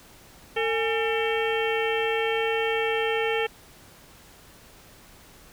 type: harmonic tone with a mistuned harmonic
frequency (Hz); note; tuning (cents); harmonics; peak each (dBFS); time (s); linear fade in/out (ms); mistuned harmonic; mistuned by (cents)
449.9; A4; +39; 1 / 2 / 3 / 4 / 5 / 6 / 7; -25 / -31 / -36 / -32 / -33 / -33 / -35; 0.56-3.47; 10; 2; -140
effects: pink hiss -51 dBFS RMS until 5.52 s